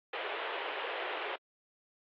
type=band-pass noise; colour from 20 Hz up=pink; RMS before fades=-38 dBFS; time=0.13-1.36 s; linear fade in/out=5 ms; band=390 to 3300 Hz; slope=48 dB/octave; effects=AAC 48 kbps